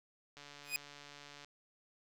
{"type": "click train", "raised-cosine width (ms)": 0.2, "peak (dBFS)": -35, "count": 156, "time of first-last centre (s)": [0.37, 1.446], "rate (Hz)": 144}
{"type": "tone with exponential growth", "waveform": "sawtooth", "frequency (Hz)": 2489, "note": "D#7", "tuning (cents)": 0, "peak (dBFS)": -26, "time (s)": [0.63, 0.76], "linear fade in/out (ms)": 0, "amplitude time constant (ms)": 27}
{"effects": []}